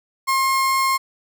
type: tone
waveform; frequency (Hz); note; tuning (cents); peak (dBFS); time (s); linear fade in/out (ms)
35% pulse; 1069; C6; +37; -15; 0.27-0.98; 20
effects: none